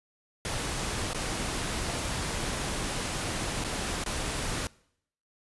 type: noise with dropouts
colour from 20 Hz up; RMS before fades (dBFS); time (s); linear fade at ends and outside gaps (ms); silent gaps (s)
pink; -32; 0.45-4.67; 1; 1.133-1.146 / 3.64-3.646 / 4.039-4.061
effects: noise-tail reverb RT60 0.7 s tail -23 dB re dry + resampled to 24000 Hz